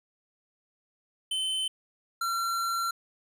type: tone pair in turn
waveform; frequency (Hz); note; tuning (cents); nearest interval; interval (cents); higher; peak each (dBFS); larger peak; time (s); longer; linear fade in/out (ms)
square; 3062 / 1364; G7 / F6; -41 / -41; octave + major second; 1400; first; -28; neither; 1.31-1.68 / 2.21-2.91; second; 5
effects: resampled to 32000 Hz + 11-bit